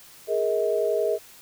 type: chord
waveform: sine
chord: Ab suspended second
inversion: none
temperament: equal with one note detuned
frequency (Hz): 415.3 / 466.2 / 636.8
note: Ab4 / Bb4 / Eb5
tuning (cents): 0 / 0 / +40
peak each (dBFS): -25 / -26 / -25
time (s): 0.27-1.19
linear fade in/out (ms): 50
effects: white hiss -49 dBFS RMS until 1.41 s